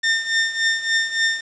sawtooth tone with tremolo, 1810 Hz, A6, 48 cents sharp, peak -11 dBFS, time 0.03-1.41 s, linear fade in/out 10 ms, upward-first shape triangle, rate 3.5 Hz, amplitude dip 80%, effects resampled to 16000 Hz + 7-bit

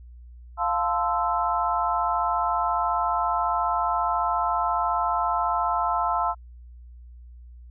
sine chord, F major seventh, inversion none, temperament equal with one note detuned, 698.5 / 880 / 1034.5 / 1318.5 Hz, F5 / A5 / C6 / E6, 0 / 0 / -20 / 0 cents, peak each -27 dBFS, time 0.57-6.35 s, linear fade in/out 50 ms, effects added 60 Hz sine -42 dBFS peak until 7.7 s

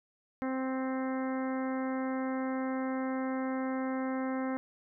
harmonic tone, 261.9 Hz, C4, 2 cents sharp, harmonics 1 / 2 / 3 / 4 / 5 / 6 / 7 / 8, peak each -32 / -38 / -42 / -44 / -46 / -48 / -49 / -50 dBFS, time 0.42-4.57 s, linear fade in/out 0 ms, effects none

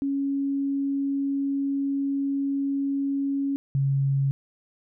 sine tone pair in turn, 277.2 / 137.44 Hz, C#4 / C#3, 0 / -14 cents, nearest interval octave, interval 1214 cents, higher first, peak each -23 / -20 dBFS, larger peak second, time 0.02-3.56 / 3.75-4.31 s, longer first, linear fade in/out 0 ms, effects none

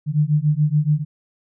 sine beating tone pair, 146.83 / 153.83 Hz, D3 / D#3, 0 / -19 cents, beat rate 7 Hz, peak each -18 dBFS, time 0.06-1.05 s, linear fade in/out 50 ms, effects none

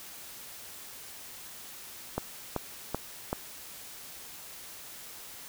click train, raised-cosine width 1 ms, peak -15 dBFS, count 4, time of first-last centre 2.18-3.329 s, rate 2.61 Hz, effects white hiss -46 dBFS RMS until 5.48 s

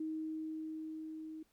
sine tone with level ramp, 315.1 Hz, D#4, 22 cents sharp, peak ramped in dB -36 to -44 dBFS, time 0-1.43 s, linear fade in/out 5 ms, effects pink hiss -75 dBFS RMS until 1.52 s

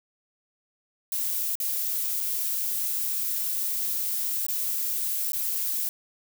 violet noise with dropouts, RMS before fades -28 dBFS, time 1.12-5.89 s, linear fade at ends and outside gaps 1 ms, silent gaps 1.554-1.601 / 2.205-2.209 / 4.466-4.484 / 5.32-5.332 s, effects none

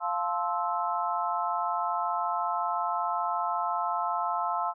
sine chord, F major seventh, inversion none, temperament just, 698.5 / 873.1 / 1047.7 / 1309.6 Hz, F5 / A5 / C6 / E6, 0 / -14 / +2 / -12 cents, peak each -32 dBFS, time 0-4.74 s, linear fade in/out 50 ms, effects none

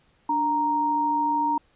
sine tone pair together, 293.7 / 932.4 Hz, D4 / A#5, 0 / 0 cents, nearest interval octave + minor sixth, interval 2000 cents, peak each -29 / -21 dBFS, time 0.29-1.58 s, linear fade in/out 5 ms, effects pink hiss -63 dBFS RMS until 1.75 s + resampled to 8000 Hz

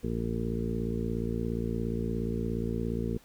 harmonic tone with a mistuned harmonic, 57.1 Hz, A#1, 35 cents flat, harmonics 1 / 2 / 3 / 4 / 5 / 6 / 7 / 8, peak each -36 / -36 / -36 / -34 / -44 / -40 / -39 / -39 dBFS, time 0.03-3.18 s, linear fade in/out 10 ms, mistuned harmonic 1, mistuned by -21 cents, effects pink hiss -59 dBFS RMS until 3.24 s

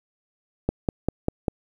click train, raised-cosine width 2 ms, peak -8 dBFS, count 5, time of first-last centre 0.69-1.482 s, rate 5.05 Hz, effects 8-bit

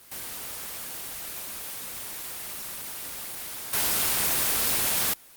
white noise with level steps, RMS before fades -36 / -24 dBFS, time 0.11-5.14 s, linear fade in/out 10 ms, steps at 3.73 s, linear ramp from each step 5 ms, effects white hiss -51 dBFS RMS until 5.36 s + Opus 24 kbps

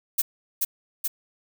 violet noise with echo, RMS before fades -21 dBFS, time 0.18-0.22 s, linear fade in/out 10 ms, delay 430 ms, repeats 2, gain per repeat -2 dB, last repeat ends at 1.08 s, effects none

